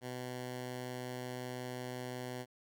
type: tone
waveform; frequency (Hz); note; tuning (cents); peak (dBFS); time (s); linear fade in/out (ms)
10% pulse; 125.5; B2; +28; -32; 0.01-2.46; 50
effects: none